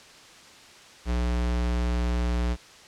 square tone, 59.9 Hz, A#1, 48 cents sharp, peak -24 dBFS, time 1.05-2.57 s, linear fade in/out 50 ms, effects white hiss -49 dBFS RMS until 2.87 s + low-pass 6000 Hz 12 dB/octave

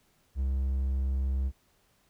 triangle tone, 66.5 Hz, C2, 29 cents sharp, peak -24 dBFS, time 0.35-1.52 s, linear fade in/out 50 ms, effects pink hiss -68 dBFS RMS until 2.09 s

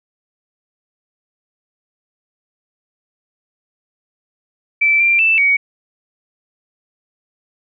sine tone with pitch steps, 2325 / 2370 / 2649 / 2249 Hz, D7 / D7 / E7 / C#7, -18 / +15 / +8 / +24 cents, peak -10 dBFS, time 4.81-5.57 s, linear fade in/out 10 ms, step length 190 ms, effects none

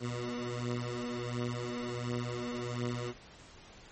15% pulse beating tone pair, 120.5 / 121.9 Hz, B2 / B2, -42 / -22 cents, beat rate 1.4 Hz, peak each -31 dBFS, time 0-3.14 s, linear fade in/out 50 ms, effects pink hiss -54 dBFS RMS until 3.91 s + MP3 32 kbps

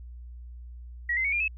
sine tone with pitch steps, 1917 / 2066 / 2228 / 2401 / 2589 Hz, A#6 / C7 / C#7 / D7 / E7, +48 / -22 / +8 / +38 / -32 cents, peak -24 dBFS, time 1.09-1.48 s, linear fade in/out 5 ms, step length 78 ms, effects added 60 Hz sine -40 dBFS peak until 1.57 s

